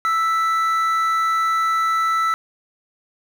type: tone pair together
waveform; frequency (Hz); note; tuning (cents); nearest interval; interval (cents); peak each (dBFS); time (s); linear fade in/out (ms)
triangle; 1319.7 / 1975.5; E6 / B6; +2 / 0; perfect fifth; 698; -15 / -26; 0.05-2.34; 0
effects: 7-bit